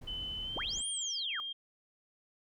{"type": "noise", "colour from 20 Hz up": "brown", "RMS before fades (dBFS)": -47, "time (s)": [0.01, 0.82], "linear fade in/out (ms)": 10}
{"type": "tone with pitch glide", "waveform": "sine", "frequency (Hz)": [3027, 3207], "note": ["F#7", "G7"], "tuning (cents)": [39, 39], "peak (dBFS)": -37, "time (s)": [0.07, 1.53], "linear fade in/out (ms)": 10, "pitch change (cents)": 100, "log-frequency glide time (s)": [0.42, 0.63]}
{"type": "linear two-way sweep", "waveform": "sine", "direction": "up then down", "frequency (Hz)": [155.2, 9620, 1130], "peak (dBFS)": -36, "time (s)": [0.56, 1.4], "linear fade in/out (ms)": 0, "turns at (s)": 0.87}
{"effects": []}